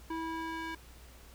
square tone with band-pass filter sweep, 325.9 Hz, E4, 20 cents flat, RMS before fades -38 dBFS, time 0.1-0.75 s, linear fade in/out 5 ms, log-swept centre 810 to 1700 Hz, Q 1, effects added 60 Hz sine -53 dBFS peak until 1.34 s + pink hiss -57 dBFS RMS until 1.34 s

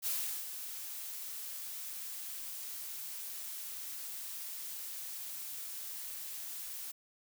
blue noise with ADSR envelope, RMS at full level -34 dBFS, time 0.02-6.92 s, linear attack 44 ms, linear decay 390 ms, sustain -9 dB, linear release 13 ms, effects none

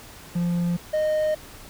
triangle tone pair in turn, 173.6 / 616.5 Hz, F3 / D#5, -10 / -16 cents, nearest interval octave + minor seventh, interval 2194 cents, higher second, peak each -19 / -18 dBFS, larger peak second, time 0.35-0.77 / 0.93-1.35 s, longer neither, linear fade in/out 10 ms, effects pink hiss -44 dBFS RMS until 1.69 s

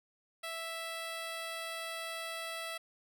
10% pulse tone, 659.3 Hz, E5, in tune, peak -30 dBFS, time 0.43-2.78 s, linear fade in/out 10 ms, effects none

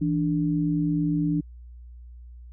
sine tone pair together, 164.83 / 293.7 Hz, E3 / D4, 0 / 0 cents, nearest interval minor seventh, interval 1000 cents, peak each -24 dBFS, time 0.01-1.41 s, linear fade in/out 10 ms, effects added 60 Hz sine -41 dBFS peak until 2.52 s

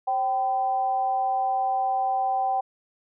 sine tone with amplitude modulation, 774 Hz, G5, 22 cents flat, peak -19 dBFS, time 0.07-2.61 s, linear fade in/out 10 ms, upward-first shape sine, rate 237 Hz, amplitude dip 55%, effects none

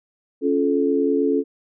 sine chord, Db augmented, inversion none, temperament just, 277.2 / 346.5 / 433.1 Hz, Db4 / F4 / A4, 0 / -14 / -27 cents, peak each -20 / -24 / -20 dBFS, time 0.41-1.44 s, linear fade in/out 50 ms, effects none

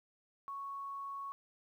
sine tone, 1108.7 Hz, C#6, in tune, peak -40 dBFS, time 0.48-1.32 s, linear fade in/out 0 ms, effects 12-bit

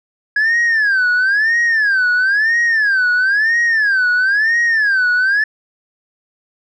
sine tone with vibrato, 1661.2 Hz, G#6, in tune, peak -9 dBFS, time 0.36-5.44 s, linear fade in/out 5 ms, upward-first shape sine, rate 1 Hz, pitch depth 220 cents each way, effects tanh soft clip ceiling -10 dBFS

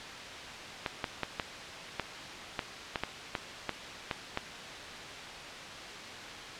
clicks, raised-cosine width 0.3 ms, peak -14 dBFS, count 12, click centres 0.862 / 1.042 / 1.233 / 1.398 / 1.997 / 2.592 / 2.958 / 3.036 / 3.352 / 3.693 / 4.112 / 4.374 s, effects white hiss -42 dBFS RMS until 6.59 s + low-pass 4000 Hz 12 dB/octave

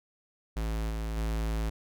square tone with level steps, 54.7 Hz, A1, 9 cents flat, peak -30 / -32 / -29 dBFS, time 0.56-1.7 s, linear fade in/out 10 ms, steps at 0.89 / 1.16 s, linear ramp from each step 20 ms, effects none

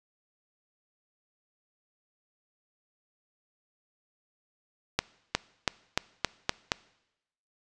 accelerating click train, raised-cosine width 0.2 ms, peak -6 dBFS, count 7, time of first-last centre 4.99-6.719 s, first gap 360 ms, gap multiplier 0.91, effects noise-tail reverb RT60 0.9 s tail -22 dB re dry + resampled to 22050 Hz

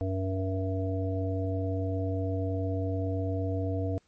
harmonic tone, 94.8 Hz, F#2, 43 cents sharp, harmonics 1 / 3 / 5 / 7, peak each -29 / -34 / -36 / -37 dBFS, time 0.01-3.98 s, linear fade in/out 0 ms, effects pink hiss -69 dBFS RMS until 4.07 s + MP3 32 kbps

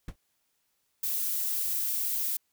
brown noise with exponential decay, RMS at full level -30 dBFS, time 0.08-0.16 s, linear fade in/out 5 ms, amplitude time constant 17 ms
violet noise, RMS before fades -30 dBFS, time 1.03-2.37 s, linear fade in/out 5 ms
effects white hiss -75 dBFS RMS until 2.52 s

